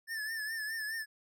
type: tone with vibrato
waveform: square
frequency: 1760 Hz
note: A6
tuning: in tune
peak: -36 dBFS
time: 0.07-1.06 s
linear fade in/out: 50 ms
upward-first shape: triangle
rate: 4.8 Hz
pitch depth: 75 cents each way
effects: none

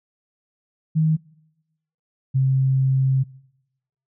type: tone pair in turn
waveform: sine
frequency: 157.7 / 132.92 Hz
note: D#3 / C3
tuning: +24 / +28 cents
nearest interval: minor third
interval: 296 cents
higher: first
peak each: -15 dBFS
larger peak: neither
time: 0.95-1.17 / 2.34-3.24 s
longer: second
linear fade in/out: 20 ms
effects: noise-tail reverb RT60 0.9 s tail -23 dB re dry

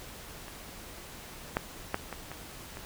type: clicks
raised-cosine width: 0.5 ms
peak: -28 / -12 / -13 / -22 / -25 / -26 dBFS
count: 6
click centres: 0.482 / 1.569 / 1.944 / 2.127 / 2.316 / 2.771 s
effects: pink hiss -46 dBFS RMS until 2.85 s

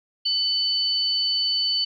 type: tone pair together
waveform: sine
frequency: 2992 / 4510 Hz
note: F#7 / C#8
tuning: +19 / +29 cents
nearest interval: perfect fifth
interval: 710 cents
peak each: -25 / -21 dBFS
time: 0.25-1.85 s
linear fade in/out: 10 ms
effects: MP3 96 kbps

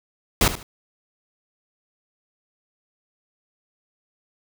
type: noise with echo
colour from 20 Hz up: pink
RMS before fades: -17 dBFS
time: 0.41-0.48 s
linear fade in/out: 2 ms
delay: 75 ms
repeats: 2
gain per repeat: -12 dB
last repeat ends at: 0.63 s
effects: none

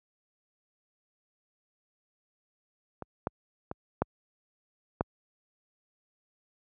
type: clicks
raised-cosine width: 1 ms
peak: -24 / -15 / -21 / -11 / -12 dBFS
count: 5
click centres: 3.023 / 3.271 / 3.714 / 4.02 / 5.009 s
effects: high-pass 60 Hz 12 dB/octave

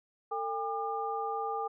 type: tone cluster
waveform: sine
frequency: 448.9 / 806 / 1203 Hz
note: A4 / G5 / D6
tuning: +35 / +48 / +41 cents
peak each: -37 / -34 / -37 dBFS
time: 0.31-1.68 s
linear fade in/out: 10 ms
effects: none

